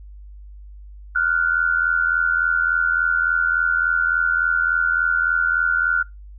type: tone pair together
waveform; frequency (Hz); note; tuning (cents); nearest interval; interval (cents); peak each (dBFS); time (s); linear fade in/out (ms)
sine; 1404.5 / 1488; F6 / F#6; +9 / +9; minor second; 100; -19; 1.15-6.03; 10
effects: noise-tail reverb RT60 0.2 s tail -23 dB re dry + added 50 Hz sine -37 dBFS peak until 6.38 s